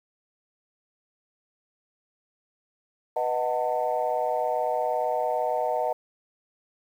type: chord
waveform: sine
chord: B dominant seventh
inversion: none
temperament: equal with one note detuned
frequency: 493.9 / 622.3 / 740 / 894.9 Hz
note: B4 / D#5 / F#5 / A5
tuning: 0 / 0 / 0 / +29 cents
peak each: -30 / -27 / -28 / -30 dBFS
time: 3.16-5.93 s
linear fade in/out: 5 ms
effects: tanh soft clip ceiling -14 dBFS + 9-bit